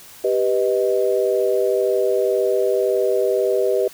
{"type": "chord", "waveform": "sine", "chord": "G augmented", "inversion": "none", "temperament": "equal with one note detuned", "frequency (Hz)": [392, 493.9, 625.1], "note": ["G4", "B4", "D#5"], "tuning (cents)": [0, 0, 8], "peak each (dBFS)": [-19, -20, -22], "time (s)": [0.24, 3.88], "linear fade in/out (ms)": 5, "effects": ["white hiss -43 dBFS RMS until 3.93 s"]}